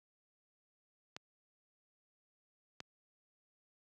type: clicks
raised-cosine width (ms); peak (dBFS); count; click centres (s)
0.2; -26; 2; 1.165 / 2.804
effects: high-pass 100 Hz 12 dB/octave